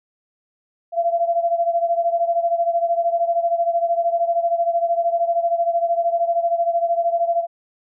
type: beating tone pair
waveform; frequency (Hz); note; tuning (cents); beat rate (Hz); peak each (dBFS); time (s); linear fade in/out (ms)
sine; 678 / 691; E5 / F5; +49 / -19; 13; -18 / -22; 0.92-7.47; 50
effects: none